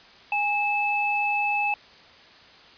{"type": "tone pair together", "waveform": "sine", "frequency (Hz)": [823, 2613], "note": ["G#5", "E7"], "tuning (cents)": [-16, -16], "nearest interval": "octave + minor sixth", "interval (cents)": 2000, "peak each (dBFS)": [-25, -24], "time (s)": [0.32, 1.74], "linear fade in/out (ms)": 2, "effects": ["white hiss -50 dBFS RMS until 2.77 s", "resampled to 11025 Hz"]}